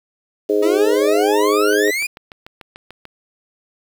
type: harmonic tone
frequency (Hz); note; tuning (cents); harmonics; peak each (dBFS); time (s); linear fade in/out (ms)
103.83; G#2; 0; 3 / 4 / 5 / 6; -21 / -15 / -22 / -25; 0.49-1.91; 10
type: exponential sweep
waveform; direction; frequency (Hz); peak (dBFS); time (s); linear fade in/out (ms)
40% pulse; up; 311 to 2489; -18; 0.62-2.07; 10
type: click train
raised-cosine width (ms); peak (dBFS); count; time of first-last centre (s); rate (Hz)
0.3; -20; 10; 1.73-3.054; 6.8
effects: 7-bit